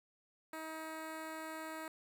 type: tone with notch filter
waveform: 10% pulse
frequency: 317.6 Hz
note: D#4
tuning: 36 cents sharp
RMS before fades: -45 dBFS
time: 0.53-1.88 s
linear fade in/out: 2 ms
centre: 5200 Hz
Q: 1.9
effects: none